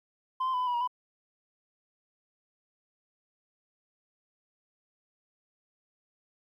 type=tone with pitch steps; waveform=sine; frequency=1032 / 1041 / 999 / 1005 / 977 / 952 / 996 Hz; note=C6 / C6 / B5 / B5 / B5 / A#5 / B5; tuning=-24 / -9 / +20 / +30 / -19 / +36 / +14 cents; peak=-24 dBFS; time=0.4-0.876 s; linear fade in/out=10 ms; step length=68 ms; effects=tanh soft clip ceiling -26 dBFS + 11-bit